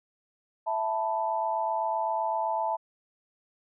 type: chord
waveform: sine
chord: E suspended fourth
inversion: none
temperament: equal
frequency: 659.3 / 880 / 987.8 Hz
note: E5 / A5 / B5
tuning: 0 / 0 / 0 cents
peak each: -31 / -28 / -34 dBFS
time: 0.66-2.77 s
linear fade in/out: 20 ms
effects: none